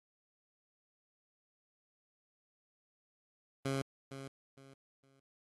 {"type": "tone with echo", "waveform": "15% pulse", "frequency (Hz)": 135.9, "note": "C#3", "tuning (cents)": -34, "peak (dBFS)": -27, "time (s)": [3.65, 3.82], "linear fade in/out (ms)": 5, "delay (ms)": 460, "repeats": 3, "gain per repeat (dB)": -11, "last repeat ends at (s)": 5.2, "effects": ["AAC 32 kbps"]}